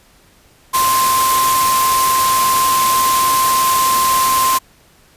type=tone in noise; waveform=sine; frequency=1046.5 Hz; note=C6; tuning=in tune; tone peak=-12 dBFS; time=0.73-4.59 s; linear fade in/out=20 ms; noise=white; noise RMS=-18 dBFS; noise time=0.73-4.59 s; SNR=+3 dB; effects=pink hiss -50 dBFS RMS until 5.16 s + resampled to 32000 Hz